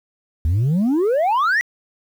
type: exponential sweep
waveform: sine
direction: up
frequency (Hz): 74.1 to 1989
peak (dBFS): -12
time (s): 0.45-1.61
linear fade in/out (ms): 0
effects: tanh soft clip ceiling -14 dBFS + 8-bit